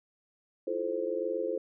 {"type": "chord", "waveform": "sine", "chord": "F major seventh", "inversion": "third", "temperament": "just", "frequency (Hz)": [327.4, 349.2, 436.5, 523.8], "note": ["E4", "F4", "A4", "C5"], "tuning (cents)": [-12, 0, -14, 2], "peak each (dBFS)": [-39, -36, -34, -33], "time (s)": [0.67, 1.58], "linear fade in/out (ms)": 5, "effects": []}